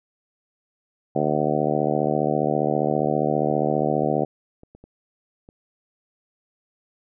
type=harmonic tone; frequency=74.9 Hz; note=D2; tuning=35 cents sharp; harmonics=2 / 3 / 4 / 5 / 6 / 7 / 8 / 9 / 10; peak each=-28 / -28 / -28 / -28 / -28 / -28 / -28 / -28 / -28 dBFS; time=1.15-4.25 s; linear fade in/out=10 ms
type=clicks; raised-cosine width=2 ms; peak=-32 dBFS; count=12; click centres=2.055 / 2.442 / 2.913 / 3 / 3.055 / 3.51 / 3.807 / 4.039 / 4.634 / 4.75 / 4.84 / 5.489 s
effects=none